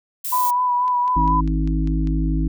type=noise; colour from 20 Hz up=violet; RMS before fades=-26 dBFS; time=0.24-0.51 s; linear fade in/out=10 ms
type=tone with vibrato; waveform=sine; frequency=987.8 Hz; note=B5; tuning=in tune; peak=-16 dBFS; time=0.32-1.41 s; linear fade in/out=10 ms; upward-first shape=sine; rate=4.1 Hz; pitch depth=26 cents each way
type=click train; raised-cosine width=0.2 ms; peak=-24 dBFS; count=7; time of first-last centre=0.88-2.073 s; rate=5.03 Hz
type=harmonic tone; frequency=52.7 Hz; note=G#1; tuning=26 cents sharp; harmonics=1 / 3 / 5 / 6; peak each=-19 / -24 / -26 / -27 dBFS; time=1.16-2.48 s; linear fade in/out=5 ms
effects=none